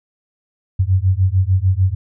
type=beating tone pair; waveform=sine; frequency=90.9 / 97.6 Hz; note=F#2 / G2; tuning=-30 / -7 cents; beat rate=6.7 Hz; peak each=-15 / -15 dBFS; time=0.79-1.95 s; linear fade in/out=10 ms; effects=none